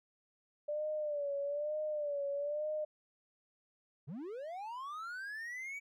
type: tone with vibrato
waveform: sine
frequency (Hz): 587.3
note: D5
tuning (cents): 0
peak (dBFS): -34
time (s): 0.68-2.85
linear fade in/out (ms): 10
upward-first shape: sine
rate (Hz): 1.1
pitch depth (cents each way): 76
type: linear sweep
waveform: triangle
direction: up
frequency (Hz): 120 to 2299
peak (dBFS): -39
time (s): 4.07-5.8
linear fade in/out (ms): 20
effects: none